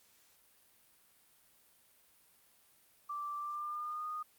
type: tone with pitch glide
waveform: sine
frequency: 1172 to 1231.7 Hz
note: D6 to D#6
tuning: -4 to -18 cents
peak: -37 dBFS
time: 3.09-4.23 s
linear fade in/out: 10 ms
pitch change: +86 cents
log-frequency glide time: 3.37-4.07 s
effects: white hiss -67 dBFS RMS until 4.38 s + Opus 48 kbps